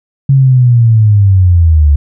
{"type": "linear sweep", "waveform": "sine", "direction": "down", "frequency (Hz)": [138.4, 70.3], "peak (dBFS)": -3, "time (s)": [0.29, 1.96], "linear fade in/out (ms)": 5, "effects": []}